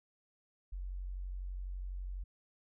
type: tone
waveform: sine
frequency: 46.02 Hz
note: F#1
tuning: 9 cents flat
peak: -38 dBFS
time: 0.72-2.24 s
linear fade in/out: 10 ms
effects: none